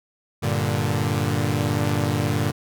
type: chord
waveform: sawtooth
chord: G minor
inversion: none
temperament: equal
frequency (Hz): 98 / 116.54 / 146.83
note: G2 / Bb2 / D3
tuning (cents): 0 / 0 / 0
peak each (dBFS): -21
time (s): 0.42-2.52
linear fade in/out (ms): 20
effects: none